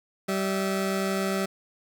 20% pulse tone pair together, 193.25 / 650 Hz, G3 / E5, -24 / -24 cents, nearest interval octave + major sixth, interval 2100 cents, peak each -21 / -27 dBFS, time 0.28-1.46 s, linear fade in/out 10 ms, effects none

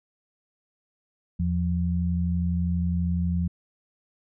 sine tone pair together, 82.41 / 174.62 Hz, E2 / F3, 0 / 0 cents, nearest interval octave + minor second, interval 1300 cents, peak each -25 dBFS, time 1.39-3.48 s, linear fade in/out 10 ms, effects none

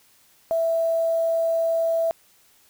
sine tone with quantisation, 659.3 Hz, E5, in tune, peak -19 dBFS, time 0.51-2.11 s, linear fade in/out 0 ms, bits 7, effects white hiss -58 dBFS RMS until 2.69 s

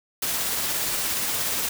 white noise with tremolo, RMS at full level -25 dBFS, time 0.22-1.69 s, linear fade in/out 5 ms, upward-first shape triangle, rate 17 Hz, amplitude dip 25%, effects none

